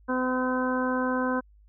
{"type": "harmonic tone", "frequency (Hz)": 255, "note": "C4", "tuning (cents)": -44, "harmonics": [1, 2, 3, 4, 5, 6], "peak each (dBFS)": [-27, -30, -38, -31, -38, -33], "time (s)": [0.08, 1.41], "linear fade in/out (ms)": 20, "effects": ["added 51 Hz sine -53 dBFS peak until 1.68 s"]}